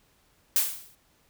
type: noise with exponential decay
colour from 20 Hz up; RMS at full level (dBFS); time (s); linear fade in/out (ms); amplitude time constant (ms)
blue; -20; 0.56-0.95; 1; 84
effects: pink hiss -65 dBFS RMS until 1.29 s